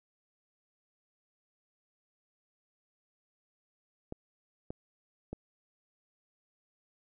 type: clicks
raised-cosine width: 2 ms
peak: -25 dBFS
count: 3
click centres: 4.124 / 4.705 / 5.33 s
effects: none